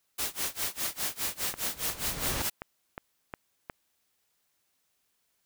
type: noise with tremolo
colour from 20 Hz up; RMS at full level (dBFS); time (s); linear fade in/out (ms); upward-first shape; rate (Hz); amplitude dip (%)
white; -30; 0.18-2.5; 10; sine; 4.9; 95
type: noise with exponential growth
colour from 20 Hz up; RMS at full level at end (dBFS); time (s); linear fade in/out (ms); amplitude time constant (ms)
pink; -30; 1.17-2.42; 1; 270
type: click train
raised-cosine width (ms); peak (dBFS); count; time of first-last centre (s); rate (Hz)
0.5; -21; 7; 1.54-3.698; 2.78
effects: white hiss -75 dBFS RMS until 5.45 s